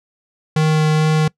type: tone with vibrato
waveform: square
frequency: 155.3 Hz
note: D#3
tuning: 3 cents flat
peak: -13 dBFS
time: 0.56-1.28 s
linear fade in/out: 5 ms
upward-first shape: sine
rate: 2.3 Hz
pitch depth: 8 cents each way
effects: noise-tail reverb RT60 0.1 s tail -23 dB re dry + low-pass 7000 Hz 12 dB/octave